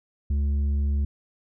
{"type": "tone with tanh clipping", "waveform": "sine", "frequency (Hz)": 71.3, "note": "C#2", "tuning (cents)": 49, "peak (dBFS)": -22, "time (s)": [0.3, 1.05], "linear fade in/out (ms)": 5, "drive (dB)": 6, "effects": []}